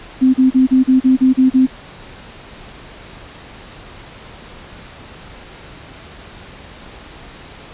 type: tone bursts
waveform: sine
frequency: 259.5 Hz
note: C4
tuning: 14 cents flat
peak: -7 dBFS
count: 9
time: 0.21-1.668 s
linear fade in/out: 20 ms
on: 130 ms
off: 36 ms
effects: pink hiss -37 dBFS RMS until 7.73 s + resampled to 8000 Hz